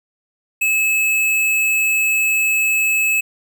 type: tone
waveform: square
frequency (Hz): 2594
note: E7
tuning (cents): -28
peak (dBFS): -15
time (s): 0.61-3.21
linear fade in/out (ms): 10
effects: none